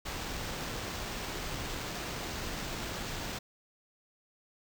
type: noise with sample-and-hold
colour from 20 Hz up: pink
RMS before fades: -38 dBFS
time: 0.05-3.39 s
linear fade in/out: 10 ms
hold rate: 11025 Hz
effects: none